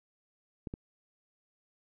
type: clicks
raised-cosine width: 3 ms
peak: -25 dBFS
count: 2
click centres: 0.672 / 0.739 s
effects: none